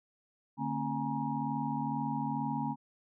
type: tone cluster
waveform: sine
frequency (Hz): 147.6 / 226.7 / 268.9 / 833 / 947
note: D3 / A#3 / C4 / G#5 / A#5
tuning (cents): +9 / -48 / +47 / +5 / +27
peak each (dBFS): -38 / -37 / -37 / -38 / -38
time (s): 0.57-2.76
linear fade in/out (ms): 50
effects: none